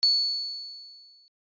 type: tone with exponential decay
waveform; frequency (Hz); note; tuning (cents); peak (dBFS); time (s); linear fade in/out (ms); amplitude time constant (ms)
sine; 4435; C#8; 0; -16; 0.03-1.28; 0; 270
effects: resampled to 11025 Hz